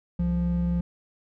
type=tone pair together; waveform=triangle; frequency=65.78 / 174 Hz; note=C2 / F3; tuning=+10 / -6 cents; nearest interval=octave + perfect fourth; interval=1684 cents; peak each=-26 / -21 dBFS; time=0.19-0.81 s; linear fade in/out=5 ms; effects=tanh soft clip ceiling -13 dBFS